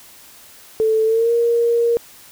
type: tone with pitch glide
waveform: sine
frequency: 440 to 468.9 Hz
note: A4 to A#4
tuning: 0 to +10 cents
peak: -13 dBFS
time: 0.8-1.97 s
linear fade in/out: 0 ms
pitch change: +110 cents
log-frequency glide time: 1.05-1.32 s
effects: white hiss -44 dBFS RMS until 2.31 s